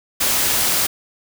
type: noise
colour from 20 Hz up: white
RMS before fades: -18 dBFS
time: 0.2-0.87 s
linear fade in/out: 10 ms
effects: none